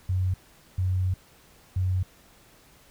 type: tone bursts at uneven times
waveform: sine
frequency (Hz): 92.5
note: F#2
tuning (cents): 0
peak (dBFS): -22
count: 3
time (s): 0.09-0.34 / 0.78-1.14 / 1.76-2.03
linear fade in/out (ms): 5
effects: pink hiss -56 dBFS RMS until 2.9 s